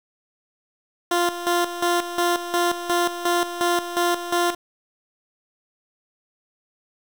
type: tone with tremolo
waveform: 15% pulse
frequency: 348.4 Hz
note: F4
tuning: 4 cents flat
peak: -12 dBFS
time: 1.11-4.55 s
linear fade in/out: 5 ms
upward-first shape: square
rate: 2.8 Hz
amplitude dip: 70%
effects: 7-bit